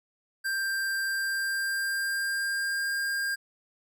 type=tone with pitch glide; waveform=square; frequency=1581 to 1605.9 Hz; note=G6 to G6; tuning=+14 to +41 cents; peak=-28 dBFS; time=0.44-3.36 s; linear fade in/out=20 ms; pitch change=+27 cents; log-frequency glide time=1.04-2.92 s; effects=none